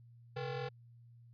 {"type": "ring-modulated tone", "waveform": "30% pulse", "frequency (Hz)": 310, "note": "D#4", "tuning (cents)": -6, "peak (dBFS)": -32, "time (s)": [0.36, 0.69], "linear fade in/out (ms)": 10, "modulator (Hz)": 177, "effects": ["added 118 Hz sine -56 dBFS peak until 1.33 s", "resampled to 11025 Hz"]}